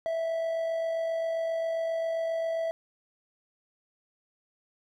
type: tone with amplitude modulation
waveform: triangle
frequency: 657 Hz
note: E5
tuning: 6 cents flat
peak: -24 dBFS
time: 0.06-2.71 s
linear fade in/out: 0 ms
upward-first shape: sine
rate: 47.5 Hz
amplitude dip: 30%
effects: none